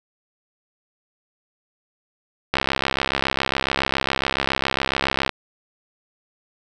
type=click train; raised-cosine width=0.3 ms; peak=-3 dBFS; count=186; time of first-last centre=2.54-5.293 s; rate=67.2 Hz; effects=none